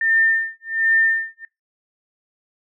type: tone with tremolo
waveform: sine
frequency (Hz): 1804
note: A6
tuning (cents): +43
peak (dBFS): -13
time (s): 0.01-1.45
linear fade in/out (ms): 2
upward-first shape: sine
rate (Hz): 1.3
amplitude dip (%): 100
effects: noise-tail reverb RT60 0.2 s tail -23 dB re dry